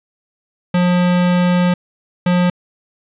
square tone pair in turn, 178.2 / 178.2 Hz, F3 / F3, +35 / +35 cents, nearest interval unison, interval 0 cents, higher neither, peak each -12 dBFS, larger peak neither, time 0.74-1.74 / 2.26-2.5 s, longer first, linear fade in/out 5 ms, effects resampled to 8000 Hz + 9-bit

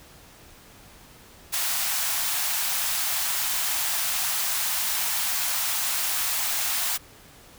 white high-pass noise, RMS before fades -26 dBFS, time 1.52-6.98 s, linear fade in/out 20 ms, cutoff 670 Hz, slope 48 dB/octave, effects pink hiss -50 dBFS RMS until 7.58 s

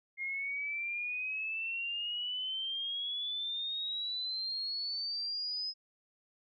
sine exponential sweep, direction up, 2126 to 5100 Hz, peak -34 dBFS, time 0.17-5.74 s, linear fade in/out 50 ms, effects none

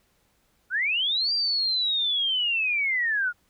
sine linear two-way sweep, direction up then down, 1396.9 to 4767 to 1396.9 Hz, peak -22 dBFS, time 0.7-3.33 s, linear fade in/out 50 ms, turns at 1.33 s, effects pink hiss -67 dBFS RMS until 3.49 s

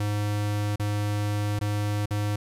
square tone with dropouts, 103.83 Hz, G#2, in tune, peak -25 dBFS, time 0-2.36 s, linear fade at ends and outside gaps 5 ms, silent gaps 0.759-0.796 / 1.591-1.611 / 2.058-2.107 s, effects resampled to 32000 Hz + 10-bit

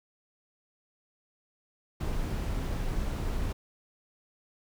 brown noise, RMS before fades -31 dBFS, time 2-3.53 s, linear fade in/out 10 ms, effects none

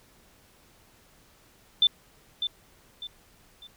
sine tone with echo, 3543 Hz, A7, 11 cents sharp, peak -16 dBFS, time 1.82-1.87 s, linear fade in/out 2 ms, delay 600 ms, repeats 3, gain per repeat -9 dB, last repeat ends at 3.67 s, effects pink hiss -59 dBFS RMS until 3.76 s

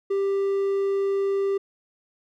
triangle tone, 394.1 Hz, G4, 9 cents sharp, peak -19 dBFS, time 0.1-1.58 s, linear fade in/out 10 ms, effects none

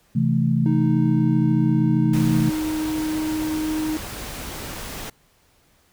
sine chord, A minor, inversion first, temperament just, 132 / 165 / 220 Hz, C3 / E3 / A3, +16 / +2 / 0 cents, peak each -21 dBFS, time 0.15-2.5 s, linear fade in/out 10 ms
triangle tone, 311.1 Hz, D#4, in tune, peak -20 dBFS, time 0.66-3.97 s, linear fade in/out 0 ms
pink noise, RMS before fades -33 dBFS, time 2.13-5.1 s, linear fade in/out 5 ms
effects pink hiss -60 dBFS RMS until 5.92 s

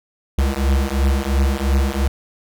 square beating tone pair, 66.5 / 69.4 Hz, C2 / C#2, +29 / +3 cents, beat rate 2.9 Hz, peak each -19 dBFS, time 0.38-2.08 s, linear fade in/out 5 ms, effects none

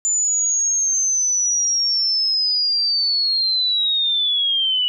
sine linear sweep, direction down, 7080 to 2933 Hz, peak -16 dBFS, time 0.05-4.88 s, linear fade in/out 0 ms, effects none

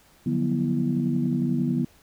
sine tone cluster, 146.6 / 177.6 / 188.7 / 243.9 / 329.1 Hz, D3 / F3 / F#3 / B3 / E4, -3 / +29 / +34 / -21 / -3 cents, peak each -27 / -29 / -31 / -24 / -32 dBFS, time 0.26-1.85 s, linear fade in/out 5 ms, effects tanh soft clip ceiling -11 dBFS + pink hiss -57 dBFS RMS until 2.02 s

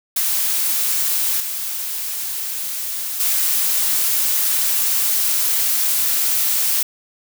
blue noise with level steps, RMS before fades -19 / -25 / -18 dBFS, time 0.16-6.83 s, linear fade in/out 5 ms, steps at 1.4 / 3.2 s, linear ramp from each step 2 ms, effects none

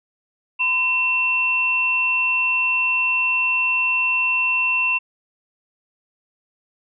sine tone pair together, 1011.4 / 2700 Hz, B5 / E7, +41 / +41 cents, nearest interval octave + perfect fourth, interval 1700 cents, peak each -27 / -17 dBFS, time 0.59-4.99 s, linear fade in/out 20 ms, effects none

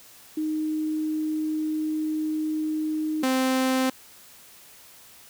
sine / sawtooth tone pair in turn, 310.1 / 260.4 Hz, D#4 / C4, -6 / -8 cents, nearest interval minor third, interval 302 cents, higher first, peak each -24 / -17 dBFS, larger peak second, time 0.37-3.23 / 3.23-3.9 s, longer first, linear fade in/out 5 ms, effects white hiss -50 dBFS RMS until 5.29 s

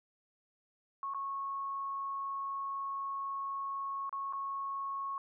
sine tone with dropouts, 1099 Hz, C#6, 15 cents flat, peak -35 dBFS, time 1.03-5.18 s, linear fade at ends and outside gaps 1 ms, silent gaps 1.137-1.146 / 4.094-4.127 / 4.326-4.333 s, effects none

